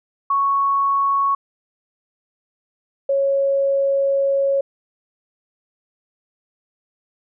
sine tone pair in turn, 1108.7 / 551.2 Hz, C#6 / C#5, 0 / -10 cents, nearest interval octave, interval 1210 cents, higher first, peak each -15 dBFS, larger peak neither, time 0.3-1.35 / 3.09-4.61 s, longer second, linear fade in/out 5 ms, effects none

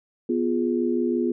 sine chord, F diminished, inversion second, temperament equal, 246.9 / 349.2 / 415.3 Hz, Cb4 / F4 / Ab4, 0 / 0 / 0 cents, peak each -24 / -24 / -28 dBFS, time 0.29-1.32 s, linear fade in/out 5 ms, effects none

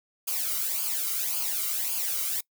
blue noise with flanger, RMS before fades -29 dBFS, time 0.27-2.41 s, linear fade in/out 10 ms, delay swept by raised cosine 0.52 to 1.18 ms, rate 1.8 Hz, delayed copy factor -0.75, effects noise-tail reverb RT60 0.1 s tail -23 dB re dry

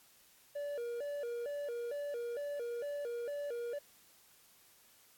triangle tone with vibrato, 523.3 Hz, C5, in tune, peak -35 dBFS, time 0.55-3.79 s, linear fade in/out 10 ms, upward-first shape square, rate 2.2 Hz, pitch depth 170 cents each way, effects white hiss -64 dBFS RMS until 5.17 s + AAC 64 kbps

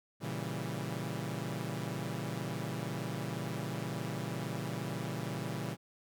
sawtooth chord, A# diminished seventh, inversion none, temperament equal, 116.54 / 138.59 / 164.81 / 196 Hz, A#2 / C#3 / E3 / G3, 0 / 0 / 0 / 0 cents, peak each -37 / -37 / -37 / -39 dBFS, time 0.2-5.77 s, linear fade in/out 50 ms, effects none

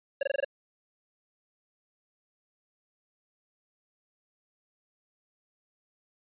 square tone bursts, 554.4 Hz, C#5, in tune, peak -25 dBFS, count 6, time 0.21-0.446 s, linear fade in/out 5 ms, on 21 ms, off 22 ms, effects resampled to 8000 Hz

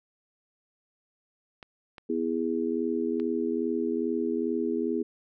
clicks, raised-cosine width 0.3 ms, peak -27 / -27 / -29 dBFS, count 3, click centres 1.628 / 1.982 / 3.199 s
sine chord, E major, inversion second, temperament just, 247.2 / 329.6 / 412 Hz, B3 / E4 / G#4, +2 / 0 / -14 cents, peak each -30 dBFS, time 2.09-5.03 s, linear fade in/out 10 ms
effects none

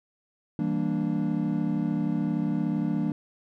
triangle chord, E half-diminished seventh, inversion none, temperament equal with one note detuned, 162.83 / 196 / 233.1 / 293.7 Hz, E3 / G3 / Bb3 / D4, -21 / 0 / 0 / 0 cents, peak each -28 dBFS, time 0.59-3.12 s, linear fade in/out 2 ms, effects none

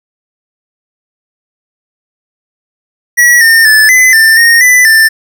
square tone with pitch steps, 1928 / 1817 / 1743 / 2024 / 1788 / 1853 / 1993 / 1780 Hz, B6 / A#6 / A6 / B6 / A6 / A#6 / B6 / A6, -42 / -45 / -17 / +42 / +27 / -11 / +15 / +20 cents, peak -3 dBFS, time 3.17-5.09 s, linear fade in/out 20 ms, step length 240 ms, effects none

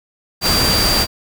sine tone in noise, 4713 Hz, D8, 5 cents sharp, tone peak -16 dBFS, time 0.41-1.07 s, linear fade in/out 50 ms, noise pink, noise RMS -17 dBFS, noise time 0.41-1.07 s, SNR -2 dB, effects none

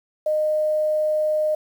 sine tone with quantisation, 614 Hz, D#5, 23 cents flat, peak -18 dBFS, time 0.26-1.55 s, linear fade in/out 5 ms, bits 8, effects none

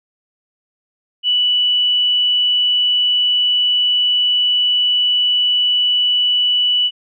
sine tone, 2960 Hz, F#7, in tune, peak -12 dBFS, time 1.23-6.91 s, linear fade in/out 50 ms, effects none

